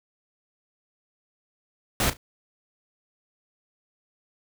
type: noise with echo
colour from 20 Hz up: pink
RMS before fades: -23 dBFS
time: 2-2.1 s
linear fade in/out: 2 ms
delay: 35 ms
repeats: 2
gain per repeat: -14 dB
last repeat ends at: 2.17 s
effects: none